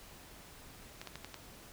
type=clicks; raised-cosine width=0.2 ms; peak=-26 dBFS; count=5; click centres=1.015 / 1.073 / 1.156 / 1.246 / 1.343 s; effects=pink hiss -54 dBFS RMS until 1.72 s